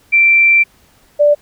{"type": "tone pair in turn", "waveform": "sine", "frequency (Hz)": [2349, 587.2], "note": ["D7", "D5"], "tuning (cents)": [0, 0], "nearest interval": "2 octaves", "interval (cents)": 2400, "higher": "first", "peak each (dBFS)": -6, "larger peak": "neither", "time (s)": [[0.12, 0.64], [1.19, 1.35]], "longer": "first", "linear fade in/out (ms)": 20, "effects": ["pink hiss -51 dBFS RMS until 1.41 s"]}